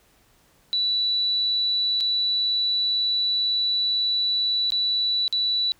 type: tone with dropouts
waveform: sine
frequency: 3951 Hz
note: B7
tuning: in tune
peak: -20 dBFS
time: 0.73-5.72 s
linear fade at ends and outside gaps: 0 ms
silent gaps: 2.004-2.008 / 4.704-4.721 / 5.279-5.326 s
effects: pink hiss -60 dBFS RMS until 5.79 s